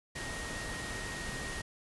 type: tone in noise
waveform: sine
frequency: 1871 Hz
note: A#6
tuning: 6 cents sharp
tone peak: -42 dBFS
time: 0.15-1.62 s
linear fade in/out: 10 ms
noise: pink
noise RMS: -40 dBFS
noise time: 0.15-1.62 s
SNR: -5 dB
effects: resampled to 24000 Hz